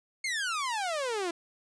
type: exponential sweep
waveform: sawtooth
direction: down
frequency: 2208 to 329.6 Hz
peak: -26 dBFS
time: 0.24-1.31 s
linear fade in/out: 5 ms
effects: resampled to 22050 Hz